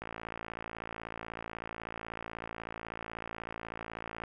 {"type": "click train", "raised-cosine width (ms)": 0.5, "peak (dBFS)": -24, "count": 238, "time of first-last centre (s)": [0.02, 4.237], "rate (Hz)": 56.2, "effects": []}